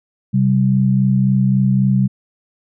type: tone pair together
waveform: sine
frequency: 130.81 / 194.52 Hz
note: C3 / G3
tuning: 0 / -13 cents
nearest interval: perfect fifth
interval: 687 cents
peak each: -14 dBFS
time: 0.33-2.08 s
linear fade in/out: 20 ms
effects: none